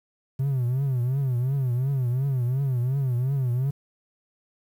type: tone with vibrato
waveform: triangle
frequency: 129.8 Hz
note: C3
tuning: 13 cents flat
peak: -19 dBFS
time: 0.39-3.71 s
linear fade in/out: 10 ms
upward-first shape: triangle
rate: 2.8 Hz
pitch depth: 160 cents each way
effects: tanh soft clip ceiling -15 dBFS + 9-bit